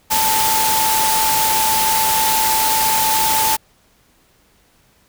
sine tone in noise, 880 Hz, A5, in tune, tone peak -17 dBFS, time 0.1-3.57 s, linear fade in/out 20 ms, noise white, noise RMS -18 dBFS, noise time 0.1-3.57 s, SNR -2 dB, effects pink hiss -56 dBFS RMS until 5.08 s

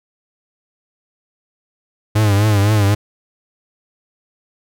45% pulse tone with vibrato, 103.83 Hz, G#2, in tune, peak -11 dBFS, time 2.15-2.95 s, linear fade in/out 10 ms, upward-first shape triangle, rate 3.9 Hz, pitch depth 97 cents each way, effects none

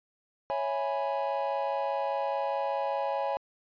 triangle chord, C# minor seventh, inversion none, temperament equal, 554.4 / 659.3 / 830.6 / 987.8 Hz, C#5 / E5 / G#5 / B5, 0 / 0 / 0 / 0 cents, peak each -30 / -34 / -30 / -35 dBFS, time 0.5-3.37 s, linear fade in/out 0 ms, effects resampled to 11025 Hz

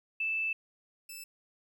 sine / 10% pulse tone pair in turn, 2637 / 2637 Hz, E7 / E7, 0 / 0 cents, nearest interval unison, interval 0 cents, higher neither, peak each -29 / -34 dBFS, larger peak first, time 0.2-0.53 / 1.09-1.24 s, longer first, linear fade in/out 5 ms, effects 11-bit

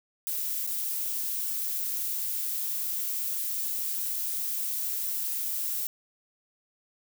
violet noise with dropouts, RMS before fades -31 dBFS, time 0.27-5.87 s, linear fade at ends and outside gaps 0 ms, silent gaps 0.666-0.674 s, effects none

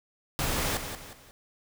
pink noise with echo, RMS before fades -29 dBFS, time 0.39-0.77 s, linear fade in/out 0 ms, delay 180 ms, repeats 3, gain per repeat -8 dB, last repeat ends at 1.31 s, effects none

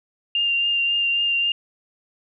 sine tone with vibrato, 2794 Hz, F7, in tune, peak -18 dBFS, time 0.35-1.52 s, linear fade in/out 2 ms, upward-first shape triangle, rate 3.7 Hz, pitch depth 18 cents each way, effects none

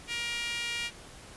sawtooth tone with high-pass filter, 472.6 Hz, A#4, 24 cents sharp, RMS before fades -34 dBFS, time 0.07-0.91 s, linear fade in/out 50 ms, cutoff 2400 Hz, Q 3, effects pink hiss -49 dBFS RMS until 1.36 s + resampled to 24000 Hz

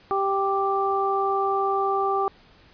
harmonic tone, 392 Hz, G4, in tune, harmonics 1 / 2 / 3, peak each -25 / -25 / -25 dBFS, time 0.11-2.28 s, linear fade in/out 0 ms, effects pink hiss -54 dBFS RMS until 2.73 s + resampled to 11025 Hz

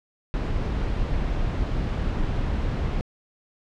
brown noise, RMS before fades -25 dBFS, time 0.34-3.01 s, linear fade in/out 0 ms, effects low-pass 4000 Hz 12 dB/octave

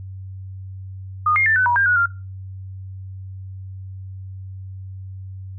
sine tone with pitch steps, 1227 / 2127 / 1776 / 1507 / 962 / 1599 / 1459 / 1392 Hz, D#6 / C7 / A6 / F#6 / B5 / G6 / F#6 / F6, -25 / +28 / +16 / +31 / -46 / +34 / -25 / -6 cents, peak -14 dBFS, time 1.26-2.06 s, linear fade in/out 5 ms, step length 100 ms, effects noise-tail reverb RT60 0.3 s tail -20 dB re dry + added 95 Hz sine -31 dBFS peak until 5.58 s

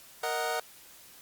25% pulse chord, D# minor, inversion second, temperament equal, 466.2 / 622.3 / 740 Hz, A#4 / D#5 / F#5, 0 / 0 / 0 cents, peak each -31 / -31 / -29 dBFS, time 0.23-0.6 s, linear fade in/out 5 ms, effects white hiss -53 dBFS RMS until 1.21 s + Opus 48 kbps

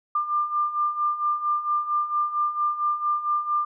sine beating tone pair, 1192 / 1196.4 Hz, D6 / D6, +25 / +32 cents, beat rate 4.4 Hz, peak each -28 / -23 dBFS, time 0.15-3.65 s, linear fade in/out 5 ms, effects none

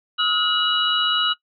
sine tone cluster, 1276 / 1431 / 2916 / 3900 Hz, D#6 / F6 / F#7 / B7, +43 / +42 / -26 / -23 cents, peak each -24 / -25 / -21 / -24 dBFS, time 0.18-1.34 s, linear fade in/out 20 ms, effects noise-tail reverb RT60 0.1 s tail -19 dB re dry

